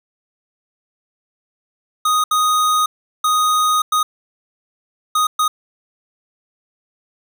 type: tone bursts at uneven times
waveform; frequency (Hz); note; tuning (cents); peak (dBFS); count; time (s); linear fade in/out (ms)
square; 1244.5; D#6; 0; -14; 6; 2.05-2.24 / 2.31-2.86 / 3.24-3.82 / 3.92-4.03 / 5.15-5.27 / 5.39-5.48; 5
effects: none